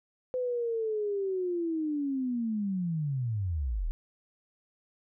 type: linear sweep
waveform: sine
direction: down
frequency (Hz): 510 to 33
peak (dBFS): -28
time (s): 0.34-3.91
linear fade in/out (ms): 0
effects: none